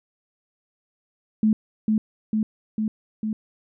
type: tone with echo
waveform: sine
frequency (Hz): 216.4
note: A3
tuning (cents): -29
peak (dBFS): -15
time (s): 1.43-1.53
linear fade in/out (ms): 2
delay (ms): 450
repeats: 4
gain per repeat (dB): -2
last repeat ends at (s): 3.33
effects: none